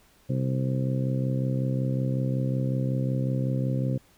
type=harmonic tone; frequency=65.41 Hz; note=C2; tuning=in tune; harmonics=2 / 3 / 4 / 5 / 6 / 7 / 8; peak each=-25 / -32 / -33 / -39 / -43 / -45 / -36 dBFS; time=0.29-3.98 s; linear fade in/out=10 ms; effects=pink hiss -60 dBFS RMS until 4.17 s